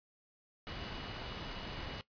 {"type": "tone in noise", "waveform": "sine", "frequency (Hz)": 2923, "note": "F#7", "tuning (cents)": -22, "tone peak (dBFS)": -54, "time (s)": [0.67, 2.01], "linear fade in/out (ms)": 0, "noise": "pink", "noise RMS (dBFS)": -43, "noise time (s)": [0.67, 2.01], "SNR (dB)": -14, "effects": ["noise-tail reverb RT60 0.1 s tail -17 dB re dry", "resampled to 11025 Hz"]}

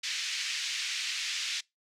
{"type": "band-pass noise", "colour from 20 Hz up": "pink", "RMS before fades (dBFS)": -34, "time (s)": [0.03, 1.61], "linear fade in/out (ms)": 10, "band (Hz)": [2100, 6400], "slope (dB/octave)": 24, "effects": ["noise-tail reverb RT60 0.2 s tail -24 dB re dry"]}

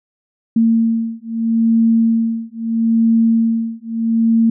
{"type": "beating tone pair", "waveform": "sine", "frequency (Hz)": [227, 227.77], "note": ["A#3", "A#3"], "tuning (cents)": [-46, -40], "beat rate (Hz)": 0.77, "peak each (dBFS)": -15, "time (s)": [0.56, 4.5], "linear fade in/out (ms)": 5, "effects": []}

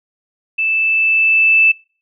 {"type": "tone with level ramp", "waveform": "sine", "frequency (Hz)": 2637, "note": "E7", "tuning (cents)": 0, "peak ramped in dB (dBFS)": [-14, -7], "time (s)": [0.58, 1.72], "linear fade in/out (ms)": 10, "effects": ["noise-tail reverb RT60 0.4 s tail -26 dB re dry"]}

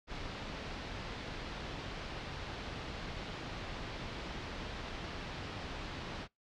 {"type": "low-pass noise", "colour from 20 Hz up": "pink", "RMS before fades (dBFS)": -43, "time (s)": [0.07, 6.28], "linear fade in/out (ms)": 50, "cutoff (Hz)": 4600, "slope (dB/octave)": 24, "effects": ["noise-tail reverb RT60 0.2 s tail -26 dB re dry"]}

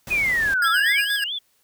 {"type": "noise", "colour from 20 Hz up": "pink", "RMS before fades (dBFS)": -35, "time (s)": [0.07, 0.54], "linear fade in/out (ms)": 2}
{"type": "exponential two-way sweep", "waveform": "sine", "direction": "down then up", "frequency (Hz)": [2538, 1300, 2538], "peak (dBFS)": -18, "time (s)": [0.1, 1.02], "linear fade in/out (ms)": 20, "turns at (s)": 0.7}
{"type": "tone with tremolo", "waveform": "square", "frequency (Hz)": 1652, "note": "G#6", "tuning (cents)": -10, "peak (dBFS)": -21, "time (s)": [0.62, 1.24], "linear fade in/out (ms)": 2, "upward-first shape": "square", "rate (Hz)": 8.3, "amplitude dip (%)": 40}
{"type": "tone with vibrato", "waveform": "sine", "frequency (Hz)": 3139, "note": "G7", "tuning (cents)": 2, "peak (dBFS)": -25, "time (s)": [0.64, 1.39], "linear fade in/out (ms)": 10, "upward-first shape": "sine", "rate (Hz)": 4.6, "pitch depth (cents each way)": 210}
{"effects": ["white hiss -64 dBFS RMS until 1.63 s"]}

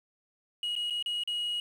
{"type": "tone with dropouts", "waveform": "sine", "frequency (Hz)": 2898, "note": "F#7", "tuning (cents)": -37, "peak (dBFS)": -27, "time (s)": [0.63, 1.6], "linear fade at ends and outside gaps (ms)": 2, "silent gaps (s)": [[0.754, 0.762], [0.9, 0.906], [1.026, 1.06], [1.236, 1.275]], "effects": ["tanh soft clip ceiling -28 dBFS", "9-bit"]}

